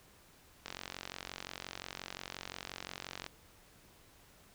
click train, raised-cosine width 0.2 ms, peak -23 dBFS, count 120, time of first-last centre 0.66-3.264 s, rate 45.7 Hz, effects pink hiss -62 dBFS RMS until 4.54 s

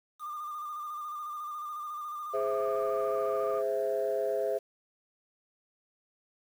sine tone with vibrato, 1204 Hz, D6, 43 cents sharp, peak -35 dBFS, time 0.19-3.63 s, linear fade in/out 50 ms, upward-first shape square, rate 14 Hz, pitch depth 29 cents each way
sine chord, Ab augmented, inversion none, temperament equal, 415.3 / 523.3 / 659.3 Hz, Ab4 / C5 / E5, 0 / 0 / 0 cents, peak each -31 dBFS, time 2.33-4.59 s, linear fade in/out 20 ms
effects tanh soft clip ceiling -21 dBFS + 9-bit

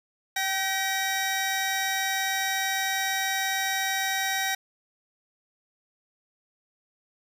20% pulse tone pair together, 771.2 / 1900 Hz, G5 / A#6, -28 / +33 cents, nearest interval octave + major third, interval 1561 cents, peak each -23 dBFS, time 0.36-4.55 s, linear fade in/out 5 ms, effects none

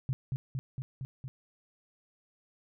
sine tone with echo, 131.3 Hz, C3, 6 cents sharp, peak -27 dBFS, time 0.09-0.13 s, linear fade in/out 0 ms, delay 230 ms, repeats 5, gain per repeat -2 dB, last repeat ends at 1.28 s, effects none

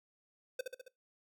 square tone with echo, 512 Hz, C5, 38 cents flat, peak -34 dBFS, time 0.59-0.61 s, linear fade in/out 5 ms, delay 68 ms, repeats 4, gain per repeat -4 dB, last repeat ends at 0.882 s, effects noise-tail reverb RT60 0.2 s tail -21 dB re dry

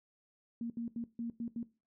sine tone bursts at uneven times, 233.1 Hz, A#3, in tune, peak -35 dBFS, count 6, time 0.61-0.7 / 0.77-0.88 / 0.96-1.04 / 1.19-1.3 / 1.4-1.48 / 1.56-1.63 s, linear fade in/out 2 ms, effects noise-tail reverb RT60 0.3 s tail -18 dB re dry

